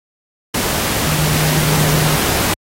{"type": "tone in noise", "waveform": "sine", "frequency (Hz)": 153, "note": "D#3", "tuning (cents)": -29, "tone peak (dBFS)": -15, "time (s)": [1.06, 2.16], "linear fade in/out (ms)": 5, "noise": "pink", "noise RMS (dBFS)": -17, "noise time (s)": [0.54, 2.54], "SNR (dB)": -1, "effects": ["high-pass 60 Hz 12 dB/octave", "AAC 48 kbps"]}